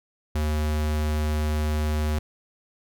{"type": "tone", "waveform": "square", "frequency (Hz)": 76.1, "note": "D#2", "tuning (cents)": -38, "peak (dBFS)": -23, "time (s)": [0.35, 2.19], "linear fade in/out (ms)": 5, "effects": []}